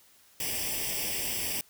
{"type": "noise with comb filter", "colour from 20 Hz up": "white", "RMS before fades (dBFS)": -32, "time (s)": [0.4, 1.61], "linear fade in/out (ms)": 2, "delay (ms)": 0.37, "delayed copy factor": 0.85, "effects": ["white hiss -60 dBFS RMS until 1.69 s"]}